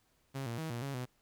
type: tone with pitch steps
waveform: sawtooth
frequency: 135.8 / 116.9 / 160 / 118.8 / 138.6 / 125.3 Hz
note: C#3 / A#2 / D#3 / A#2 / C#3 / B2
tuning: -35 / +5 / +49 / +33 / 0 / +25 cents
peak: -33 dBFS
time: 0.34-1.06 s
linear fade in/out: 20 ms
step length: 120 ms
effects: pink hiss -73 dBFS RMS until 1.21 s